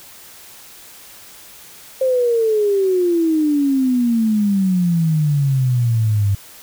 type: exponential sweep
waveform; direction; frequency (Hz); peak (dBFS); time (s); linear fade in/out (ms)
sine; down; 530 to 98; -13; 2.01-6.35; 5
effects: white hiss -41 dBFS RMS until 6.62 s